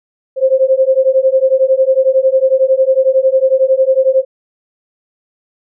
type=beating tone pair; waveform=sine; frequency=522 / 533 Hz; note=C5 / C5; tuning=-4 / +32 cents; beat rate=11 Hz; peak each=-11 dBFS; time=0.36-4.25 s; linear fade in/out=50 ms; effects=none